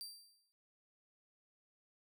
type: tone with exponential decay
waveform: sawtooth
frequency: 4699 Hz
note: D8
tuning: in tune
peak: -40 dBFS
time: 0.01-0.52 s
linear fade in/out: 0 ms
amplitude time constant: 110 ms
effects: none